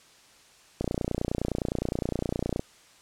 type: click train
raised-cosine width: 2 ms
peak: -14 dBFS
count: 54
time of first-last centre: 0.81-2.595 s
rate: 29.7 Hz
effects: white hiss -56 dBFS RMS until 3.01 s + low-pass 8000 Hz 12 dB/octave